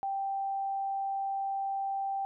sine tone, 784 Hz, G5, in tune, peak -30 dBFS, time 0.03-2.25 s, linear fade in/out 0 ms, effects none

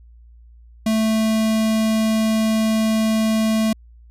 square tone with notch filter, 220 Hz, A3, in tune, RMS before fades -18 dBFS, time 0.86-3.73 s, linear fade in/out 5 ms, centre 1400 Hz, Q 1.8, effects added 58 Hz sine -43 dBFS peak until 4.1 s + resampled to 32000 Hz

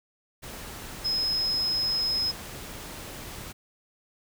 sine tone in noise, 5120 Hz, D#8, 49 cents sharp, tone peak -24 dBFS, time 1.04-2.32 s, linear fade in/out 20 ms, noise pink, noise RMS -40 dBFS, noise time 0.42-3.53 s, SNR +13 dB, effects none

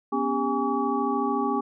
sine tone cluster, 245.2 / 278.8 / 400.6 / 822 / 1138 Hz, B3 / C#4 / G4 / G#5 / C#6, -12 / +10 / +38 / -18 / +45 cents, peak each -29 dBFS, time 0.12-1.61 s, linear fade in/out 10 ms, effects none

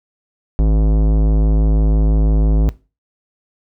sine tone with tanh clipping, 53 Hz, G#1, 36 cents sharp, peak -12 dBFS, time 0.59-2.69 s, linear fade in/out 0 ms, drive 18 dB, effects noise-tail reverb RT60 0.3 s tail -19 dB re dry

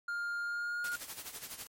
triangle tone with pitch glide, 1406 to 1428.1 Hz, F6 to F6, +11 to +38 cents, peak -32 dBFS, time 0.08-0.96 s, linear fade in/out 5 ms, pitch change +27 cents, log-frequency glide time 0.41-0.84 s
white noise with tremolo, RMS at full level -42 dBFS, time 0.84-1.67 s, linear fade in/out 2 ms, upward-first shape sine, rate 12 Hz, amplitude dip 70%
effects MP3 64 kbps

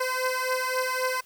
15% pulse beating tone pair, 511 / 514.8 Hz, C5 / C5, -41 / -28 cents, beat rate 3.8 Hz, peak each -21 / -23 dBFS, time 0-1.21 s, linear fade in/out 10 ms, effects white hiss -57 dBFS RMS until 1.25 s

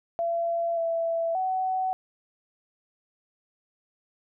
sine tone with pitch steps, 677 / 665 / 751 Hz, E5 / E5 / F#5, +46 / +15 / +26 cents, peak -24 dBFS, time 0.19-1.93 s, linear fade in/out 0 ms, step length 580 ms, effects none

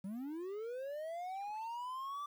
triangle linear sweep, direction up, 182.9 to 1176 Hz, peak -38 dBFS, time 0.04-2.26 s, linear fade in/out 5 ms, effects 11-bit

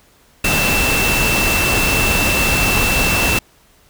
sine tone in noise, 2672 Hz, E7, 23 cents sharp, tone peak -17 dBFS, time 0.44-3.39 s, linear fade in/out 5 ms, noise pink, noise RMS -17 dBFS, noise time 0.44-3.39 s, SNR -3 dB, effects pink hiss -52 dBFS RMS until 3.89 s

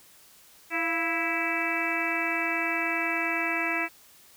harmonic tone with a mistuned harmonic, 329.6 Hz, E4, in tune, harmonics 1 / 2 / 3 / 4 / 5 / 6 / 7 / 8, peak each -34 / -35 / -37 / -36 / -35 / -32 / -31 / -33 dBFS, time 0.7-3.89 s, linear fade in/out 50 ms, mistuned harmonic 2, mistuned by +73 cents, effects white hiss -55 dBFS RMS until 4.36 s

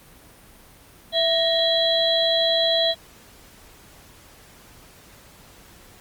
harmonic tone with a mistuned harmonic, 662 Hz, E5, 7 cents sharp, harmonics 1 / 3 / 5 / 6, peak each -21 / -32 / -22 / -23 dBFS, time 1.12-2.95 s, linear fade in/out 50 ms, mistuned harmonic 3, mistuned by -100 cents, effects pink hiss -49 dBFS RMS until 6 s + Opus 32 kbps

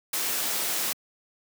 white noise, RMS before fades -28 dBFS, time 0.13-0.93 s, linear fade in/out 5 ms, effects high-pass 200 Hz 12 dB/octave

